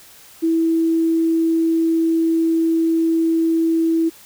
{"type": "tone", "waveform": "sine", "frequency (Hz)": 327.6, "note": "E4", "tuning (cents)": -11, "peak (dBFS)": -14, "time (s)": [0.42, 4.1], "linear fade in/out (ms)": 20, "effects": ["white hiss -45 dBFS RMS until 4.25 s"]}